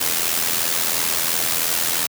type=noise with amplitude modulation; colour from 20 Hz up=white; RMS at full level=-18 dBFS; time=0-2.07 s; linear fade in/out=10 ms; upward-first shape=sine; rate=82.9 Hz; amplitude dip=65%; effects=high-pass 100 Hz 12 dB/octave